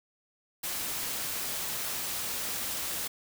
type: noise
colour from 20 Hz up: white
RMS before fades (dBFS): -34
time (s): 0.63-3.08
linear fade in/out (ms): 10
effects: none